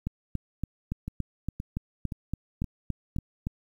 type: two click trains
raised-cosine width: 5 ms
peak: -21 / -17 dBFS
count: 5 / 13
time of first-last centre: 1.08-3.163 / 0.07-3.469 s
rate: 1.92 / 3.53 Hz
effects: 9-bit